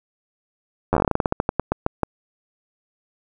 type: slowing click train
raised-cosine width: 1 ms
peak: -4 dBFS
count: 20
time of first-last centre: 0.93-2.033 s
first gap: 10 ms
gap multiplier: 1.17
effects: none